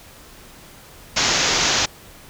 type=low-pass noise; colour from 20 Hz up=white; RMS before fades=-19 dBFS; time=1.16-1.86 s; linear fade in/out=10 ms; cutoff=6900 Hz; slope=96 dB/octave; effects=pink hiss -44 dBFS RMS until 2.29 s